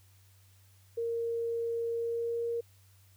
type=tone with pitch glide; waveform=sine; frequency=464 to 467.8 Hz; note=A#4 to A#4; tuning=-8 to +6 cents; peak=-30 dBFS; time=0.97-2.61 s; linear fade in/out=10 ms; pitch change=+14 cents; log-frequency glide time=1.92-2.44 s; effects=added 96 Hz sine -59 dBFS peak until 3.16 s + white hiss -66 dBFS RMS until 3.16 s